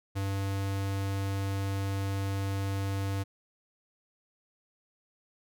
square tone, 98 Hz, G2, in tune, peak -30 dBFS, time 0.15-3.24 s, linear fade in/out 20 ms, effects none

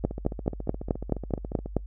two click trains, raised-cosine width 2 ms, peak -10 / -21 dBFS, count 9 / 24, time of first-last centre 0.05-1.767 / 0.04-1.66 s, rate 4.66 / 14.2 Hz, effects noise-tail reverb RT60 0.1 s tail -26 dB re dry + added 50 Hz sine -36 dBFS peak until 1.86 s

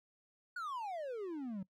triangle exponential sweep, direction down, 1494 to 181.4 Hz, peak -37 dBFS, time 0.56-1.63 s, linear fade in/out 5 ms, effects noise-tail reverb RT60 0.1 s tail -21 dB re dry

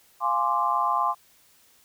sine chord, D half-diminished seventh, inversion first, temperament equal, 698.5 / 830.6 / 1046.5 / 1174.7 Hz, F5 / Ab5 / C6 / D6, 0 / 0 / 0 / 0 cents, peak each -30 / -28 / -24 / -27 dBFS, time 0.2-1.15 s, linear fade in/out 50 ms, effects white hiss -59 dBFS RMS until 1.84 s

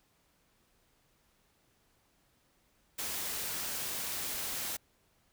white noise, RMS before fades -37 dBFS, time 2.98-4.77 s, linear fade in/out 10 ms, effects pink hiss -71 dBFS RMS until 5.32 s

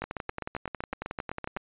two click trains, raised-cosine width 0.5 ms, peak -18 / -18 dBFS, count 13 / 18, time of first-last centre 0.04-1.571 / 0.02-1.565 s, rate 7.84 / 11 Hz, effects resampled to 8000 Hz

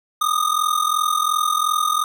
square ring-modulated tone, 1227 Hz, D#6, 25 cents flat, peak -15 dBFS, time 0.21-2.04 s, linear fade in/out 2 ms, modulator 21.4 Hz, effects none

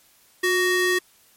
square ring-modulated tone, 748 Hz, F#5, 19 cents sharp, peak -16 dBFS, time 0.43-0.99 s, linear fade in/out 10 ms, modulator 1110 Hz, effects white hiss -57 dBFS RMS until 1.36 s + MP3 64 kbps

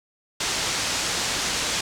white low-pass noise, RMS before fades -26 dBFS, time 0.4-1.81 s, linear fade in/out 5 ms, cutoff 7300 Hz, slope 24 dB/octave, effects none

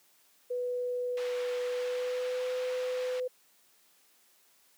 sine tone with pitch glide, 493.9 to 504.3 Hz, B4 to B4, 0 to +36 cents, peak -30 dBFS, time 0.5-3.28 s, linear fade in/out 10 ms, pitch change +36 cents, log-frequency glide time 1.66-2.51 s
white band-pass noise, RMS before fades -46 dBFS, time 1.17-3.2 s, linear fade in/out 2 ms, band 820 to 2900 Hz, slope 12 dB/octave
effects white hiss -65 dBFS RMS until 4.77 s + high-pass 200 Hz 12 dB/octave

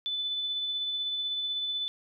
sine tone with tremolo, 3500 Hz, A7, 10 cents flat, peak -28 dBFS, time 0.06-1.88 s, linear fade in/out 0 ms, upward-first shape sine, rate 16 Hz, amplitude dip 25%, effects none

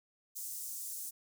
pink high-pass noise, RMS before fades -42 dBFS, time 0.35-1.11 s, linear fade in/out 20 ms, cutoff 7000 Hz, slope 24 dB/octave, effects none

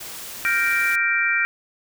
white noise, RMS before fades -35 dBFS, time 0-0.96 s, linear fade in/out 10 ms
sine chord, G minor seventh, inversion third, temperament equal, 1396.9 / 1568 / 1864.7 / 2349 Hz, F6 / G6 / Bb6 / D7, 0 / 0 / 0 / 0 cents, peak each -24 / -25 / -24 / -21 dBFS, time 0.45-1.45 s, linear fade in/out 0 ms
effects none

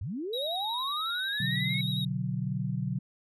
sine linear sweep, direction up, 73.7 to 2225 Hz, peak -32 dBFS, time 0.01-1.81 s, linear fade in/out 5 ms
triangle tone with vibrato, 3800 Hz, A#7, 33 cents sharp, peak -31 dBFS, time 0.33-2.05 s, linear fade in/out 5 ms, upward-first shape square, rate 11 Hz, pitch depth 23 cents each way
sine chord, B minor, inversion none, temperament equal with one note detuned, 123.47 / 145.82 / 185 Hz, B2 / D3 / F#3, 0 / -12 / 0 cents, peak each -33 dBFS, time 1.4-2.99 s, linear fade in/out 5 ms
effects none

